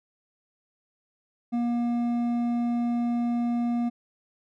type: tone with hard clipping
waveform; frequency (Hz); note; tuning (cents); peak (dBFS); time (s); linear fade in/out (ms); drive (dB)
triangle; 238.1; A#3; +37; -25; 1.52-3.9; 20; 10
effects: none